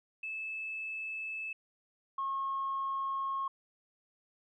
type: tone pair in turn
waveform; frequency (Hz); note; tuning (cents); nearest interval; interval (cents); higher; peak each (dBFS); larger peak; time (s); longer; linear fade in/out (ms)
sine; 2615 / 1085; E7 / C#6; -15 / -37; octave + minor third; 1522; first; -36 / -31; second; 0.23-1.53 / 2.18-3.48; neither; 5
effects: tanh soft clip ceiling -27 dBFS